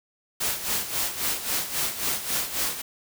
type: noise with tremolo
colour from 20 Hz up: white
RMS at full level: -25 dBFS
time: 0.4-2.82 s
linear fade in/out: 10 ms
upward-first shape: sine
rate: 3.7 Hz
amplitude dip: 70%
effects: none